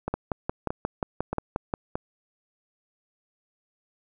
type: two click trains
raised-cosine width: 1 ms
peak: -14 / -12 dBFS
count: 4 / 10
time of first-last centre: 0.08-1.955 / 0.14-1.739 s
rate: 1.6 / 5.63 Hz
effects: none